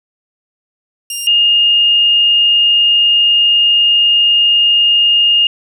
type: tone pair in turn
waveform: 15% pulse / sine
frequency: 2805 / 2836 Hz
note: F7 / F7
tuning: +7 / +26 cents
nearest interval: unison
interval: 19 cents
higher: second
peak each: -12 / -7 dBFS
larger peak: second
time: 1.1-1.27 / 1.27-5.47 s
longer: second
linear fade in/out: 2 ms
effects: none

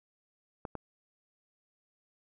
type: clicks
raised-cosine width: 1 ms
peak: -24 dBFS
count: 2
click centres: 0.652 / 0.753 s
effects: none

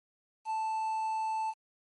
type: tone with quantisation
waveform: triangle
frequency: 880 Hz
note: A5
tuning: in tune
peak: -28 dBFS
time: 0.45-1.54 s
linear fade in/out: 50 ms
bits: 9
effects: MP3 48 kbps

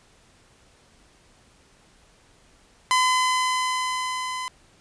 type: tone with level ramp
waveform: sawtooth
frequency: 1017 Hz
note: C6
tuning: 50 cents flat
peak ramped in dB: -13 to -25 dBFS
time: 2.91-4.48 s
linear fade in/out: 0 ms
effects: pink hiss -57 dBFS RMS until 4.8 s + resampled to 22050 Hz

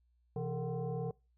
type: tone with frequency modulation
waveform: sine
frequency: 165.5 Hz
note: E3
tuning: 7 cents sharp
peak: -34 dBFS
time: 0.36-1.11 s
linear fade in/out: 2 ms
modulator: 294 Hz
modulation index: 1.5
effects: noise-tail reverb RT60 0.3 s tail -25 dB re dry + added 60 Hz sine -69 dBFS peak until 1.37 s

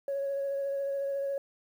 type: tone with vibrato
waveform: sine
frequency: 554.4 Hz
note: C#5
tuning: in tune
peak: -28 dBFS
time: 0.08-1.38 s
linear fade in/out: 2 ms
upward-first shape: triangle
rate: 14 Hz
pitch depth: 18 cents each way
effects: tanh soft clip ceiling -26 dBFS + 10-bit

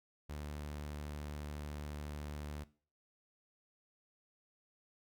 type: tone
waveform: sawtooth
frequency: 74 Hz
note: D2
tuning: 14 cents sharp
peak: -38 dBFS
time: 0.29-2.64 s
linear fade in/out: 10 ms
effects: noise-tail reverb RT60 0.4 s tail -18 dB re dry

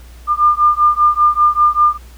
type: beating tone pair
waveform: sine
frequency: 1200 / 1205.1 Hz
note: D6 / D6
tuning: +37 / +44 cents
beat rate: 5.1 Hz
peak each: -12 dBFS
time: 0.27-1.98 s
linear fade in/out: 50 ms
effects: added 60 Hz sine -35 dBFS peak until 2.17 s + pink hiss -46 dBFS RMS until 2.17 s

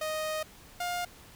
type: tone pair in turn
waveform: sawtooth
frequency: 622.3 / 707.6 Hz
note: D#5 / F5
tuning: 0 / +23 cents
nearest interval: major second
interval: 223 cents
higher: second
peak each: -27 dBFS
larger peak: neither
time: 0.01-0.43 / 0.8-1.05 s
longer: first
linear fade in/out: 5 ms
effects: pink hiss -53 dBFS RMS until 1.35 s

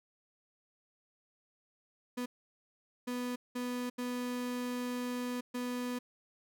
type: tone bursts at uneven times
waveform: 35% pulse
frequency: 246.9 Hz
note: B3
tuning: in tune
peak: -33 dBFS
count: 5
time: 2.17-2.26 / 3.07-3.36 / 3.55-3.9 / 3.98-5.41 / 5.54-5.99 s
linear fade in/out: 10 ms
effects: none

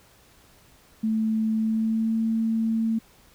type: tone with pitch glide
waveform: sine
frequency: 220 to 224.4 Hz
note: A3 to A3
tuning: 0 to +34 cents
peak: -21 dBFS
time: 1.03-2.99 s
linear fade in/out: 10 ms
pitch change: +34 cents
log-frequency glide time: 1.57-2.19 s
effects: pink hiss -56 dBFS RMS until 3.34 s

